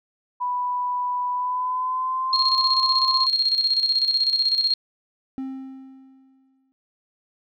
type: tone with pitch glide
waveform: sine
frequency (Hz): 987.8 to 1046.5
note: B5 to C6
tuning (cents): 0 to 0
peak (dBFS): -22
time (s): 0.4-3.27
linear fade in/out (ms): 20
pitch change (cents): +100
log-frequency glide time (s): 1.32-2.37
type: tone with tremolo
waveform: sine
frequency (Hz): 4245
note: C8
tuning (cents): +24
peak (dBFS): -16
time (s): 2.33-4.74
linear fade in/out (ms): 2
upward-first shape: square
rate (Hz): 16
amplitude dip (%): 55
type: tone with exponential decay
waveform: triangle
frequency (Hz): 265.2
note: C4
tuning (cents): +23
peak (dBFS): -24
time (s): 5.38-6.72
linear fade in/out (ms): 0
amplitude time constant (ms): 290
effects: none